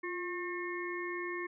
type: harmonic tone with a mistuned harmonic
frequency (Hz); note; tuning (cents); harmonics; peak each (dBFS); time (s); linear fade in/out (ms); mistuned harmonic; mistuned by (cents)
360.3; F#4; -46; 1 / 3 / 5 / 6; -38 / -43 / -42 / -43; 0.03-1.47; 10; 1; -50
effects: none